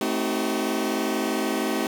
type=chord; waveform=sawtooth; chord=A diminished seventh; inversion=none; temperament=just; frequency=220 / 264 / 316.8 / 380.2 Hz; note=A3 / C4 / Eb4 / Gb4; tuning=0 / +16 / +31 / +47 cents; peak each=-25 dBFS; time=0.01-1.87 s; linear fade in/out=2 ms; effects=8-bit